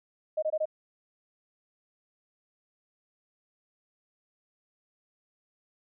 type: tone bursts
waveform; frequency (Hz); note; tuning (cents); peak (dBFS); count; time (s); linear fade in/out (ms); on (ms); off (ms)
sine; 622.3; D#5; 0; -25; 4; 0.37-0.656; 10; 55; 22
effects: none